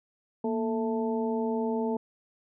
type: harmonic tone with a mistuned harmonic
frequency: 220.9 Hz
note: A3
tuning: 7 cents sharp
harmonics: 1 / 2 / 3 / 4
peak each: -29 / -30 / -38 / -36 dBFS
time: 0.44-1.97 s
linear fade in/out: 5 ms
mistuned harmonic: 1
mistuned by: +95 cents
effects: none